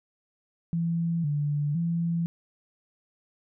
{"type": "tone with pitch steps", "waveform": "sine", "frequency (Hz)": [167.7, 146.5, 168.5], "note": ["E3", "D3", "E3"], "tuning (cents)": [30, -4, 38], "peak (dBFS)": -24, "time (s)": [0.73, 2.26], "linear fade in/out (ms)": 0, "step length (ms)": 510, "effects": []}